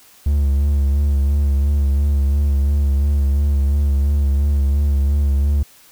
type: tone with vibrato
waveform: triangle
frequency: 70.7 Hz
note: C#2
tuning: 35 cents sharp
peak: -11 dBFS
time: 0.26-5.63 s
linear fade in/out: 5 ms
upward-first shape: sine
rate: 2.9 Hz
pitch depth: 42 cents each way
effects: white hiss -48 dBFS RMS until 5.91 s